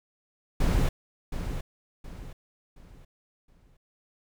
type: noise with echo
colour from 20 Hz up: brown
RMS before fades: -23 dBFS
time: 0.6-0.89 s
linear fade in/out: 5 ms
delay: 720 ms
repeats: 4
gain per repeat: -9 dB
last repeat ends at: 3.77 s
effects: none